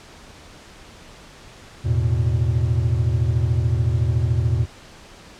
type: chord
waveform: triangle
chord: E suspended fourth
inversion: none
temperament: just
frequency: 82.41 / 109.88 / 123.61 Hz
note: E2 / A2 / B2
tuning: 0 / -2 / +2 cents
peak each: -20 / -19 / -19 dBFS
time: 1.84-4.66 s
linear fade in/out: 20 ms
effects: pink hiss -44 dBFS RMS until 5.39 s + low-pass 7000 Hz 12 dB/octave